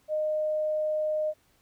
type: tone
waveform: sine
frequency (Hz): 615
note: D#5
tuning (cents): -20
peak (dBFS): -25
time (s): 0.08-1.34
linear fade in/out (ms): 50
effects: pink hiss -66 dBFS RMS until 1.61 s